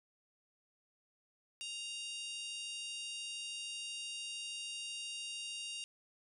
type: harmonic tone with a mistuned harmonic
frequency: 933 Hz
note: A#5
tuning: 1 cent sharp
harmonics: 3 / 4 / 5 / 6 / 7 / 8 / 9 / 10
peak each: -43 / -50 / -52 / -53 / -55 / -56 / -59 / -51 dBFS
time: 1.61-5.84 s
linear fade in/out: 0 ms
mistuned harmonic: 10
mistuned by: -51 cents
effects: none